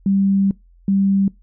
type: tone pair in turn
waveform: sine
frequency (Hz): 196 / 196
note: G3 / G3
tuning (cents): 0 / 0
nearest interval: unison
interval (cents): 0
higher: neither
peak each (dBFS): -13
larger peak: neither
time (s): 0.06-0.51 / 0.88-1.28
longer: first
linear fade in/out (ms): 2
effects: noise-tail reverb RT60 0.2 s tail -23 dB re dry + added 43 Hz sine -47 dBFS peak until 1.42 s